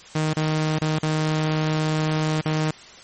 sawtooth tone with dropouts, 155.56 Hz, D#3, in tune, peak -16 dBFS, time 0.15-2.71 s, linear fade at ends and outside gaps 5 ms, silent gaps 0.335-0.366 / 0.787-0.815 / 0.989-1.029 / 2.412-2.455 s, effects white hiss -44 dBFS RMS until 3.03 s + MP3 32 kbps

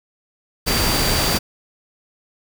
sine tone in noise, 4674 Hz, D8, 9 cents flat, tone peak -24 dBFS, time 0.66-1.39 s, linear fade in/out 20 ms, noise pink, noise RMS -19 dBFS, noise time 0.66-1.39 s, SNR -8 dB, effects none

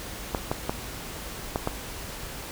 clicks, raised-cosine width 1 ms, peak -11 dBFS, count 5, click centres 0.348 / 0.515 / 0.695 / 1.559 / 1.674 s, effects added 52 Hz sine -44 dBFS peak until 2.51 s + pink hiss -38 dBFS RMS until 2.51 s

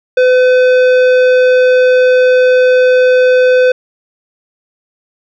sine tone with tanh clipping, 506 Hz, B4, 42 cents sharp, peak -7 dBFS, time 0.17-3.72 s, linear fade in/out 5 ms, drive 13 dB, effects none

